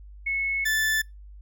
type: tone pair in turn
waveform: sine / 40% pulse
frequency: 2194 / 1753 Hz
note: C#7 / A6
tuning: -18 / -7 cents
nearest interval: major third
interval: 389 cents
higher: first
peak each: -24 / -21 dBFS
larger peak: second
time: 0.26-0.65 / 0.65-1.02 s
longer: first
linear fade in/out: 10 ms
effects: noise-tail reverb RT60 0.2 s tail -25 dB re dry + added 50 Hz sine -42 dBFS peak until 1.41 s